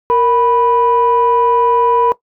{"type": "tone pair together", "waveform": "sine", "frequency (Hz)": [465.9, 986], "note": ["A#4", "B5"], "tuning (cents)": [-1, -3], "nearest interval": "octave + minor second", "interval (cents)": 1298, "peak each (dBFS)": -11, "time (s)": [0.1, 2.12], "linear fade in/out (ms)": 0, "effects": ["noise-tail reverb RT60 0.1 s tail -17 dB re dry", "tanh soft clip ceiling -3 dBFS"]}